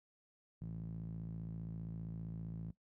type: tone with band-pass filter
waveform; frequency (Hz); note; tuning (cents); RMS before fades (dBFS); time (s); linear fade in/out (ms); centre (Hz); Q
sawtooth; 55.2; A1; +6; -45; 0.61-2.71; 5; 150; 4.5
effects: noise-tail reverb RT60 0.1 s tail -17 dB re dry